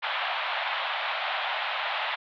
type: band-pass noise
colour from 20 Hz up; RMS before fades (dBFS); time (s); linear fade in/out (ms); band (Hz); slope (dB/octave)
pink; -30; 0.02-2.16; 20; 650 to 3700; 48
effects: none